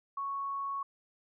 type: tone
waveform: sine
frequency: 1108 Hz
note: C#6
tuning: 1 cent flat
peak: -33 dBFS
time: 0.17-0.83 s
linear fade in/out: 5 ms
effects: none